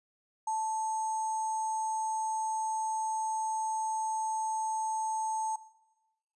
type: tone with sample-and-hold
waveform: sine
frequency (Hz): 880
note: A5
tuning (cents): 0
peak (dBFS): -29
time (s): 0.47-5.56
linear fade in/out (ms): 5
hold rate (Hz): 7350
effects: noise-tail reverb RT60 1.0 s tail -18 dB re dry + resampled to 24000 Hz